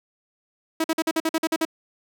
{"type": "tone bursts", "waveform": "sawtooth", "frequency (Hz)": 322.4, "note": "E4", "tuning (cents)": -38, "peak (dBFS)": -16, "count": 10, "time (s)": [0.8, 1.652], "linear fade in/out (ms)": 5, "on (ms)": 42, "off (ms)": 48, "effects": []}